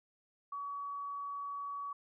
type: tone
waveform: sine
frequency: 1133 Hz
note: C#6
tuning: 37 cents sharp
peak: -38 dBFS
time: 0.52-1.93 s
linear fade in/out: 5 ms
effects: none